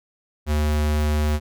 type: tone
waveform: square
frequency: 75.3 Hz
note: D2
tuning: 44 cents sharp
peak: -19 dBFS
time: 0.46-1.4 s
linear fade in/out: 50 ms
effects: none